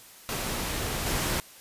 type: noise with level steps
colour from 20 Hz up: pink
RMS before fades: -31 / -28 dBFS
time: 0.29-1.4 s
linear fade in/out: 0 ms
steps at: 1.06 s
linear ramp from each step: 2 ms
effects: white hiss -50 dBFS RMS until 1.6 s + resampled to 32000 Hz